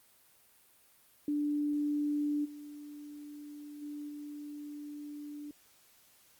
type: tone with level steps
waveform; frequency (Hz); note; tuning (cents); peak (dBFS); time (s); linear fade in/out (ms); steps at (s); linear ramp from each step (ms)
sine; 293.9; D4; +1; -29 / -44 / -39 / -41; 1.28-5.51; 2; 2.44 / 3.81 / 4.08; 20
effects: white hiss -64 dBFS RMS until 6.39 s + Opus 32 kbps